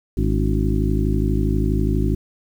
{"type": "harmonic tone with a mistuned harmonic", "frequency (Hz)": 52.3, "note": "G#1", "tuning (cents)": 13, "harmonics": [1, 2, 3, 4, 5, 6, 7], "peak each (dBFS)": [-20, -23, -25, -26, -27, -28, -28], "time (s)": [0.17, 2.15], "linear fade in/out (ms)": 5, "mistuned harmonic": 5, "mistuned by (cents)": 87, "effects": ["8-bit"]}